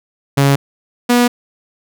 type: tone pair in turn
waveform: sawtooth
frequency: 139.3 / 242.8 Hz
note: C#3 / B3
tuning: +9 / -29 cents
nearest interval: minor seventh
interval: 962 cents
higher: second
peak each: -5 dBFS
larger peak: neither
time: 0.37-0.56 / 1.09-1.28 s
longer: neither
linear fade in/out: 10 ms
effects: none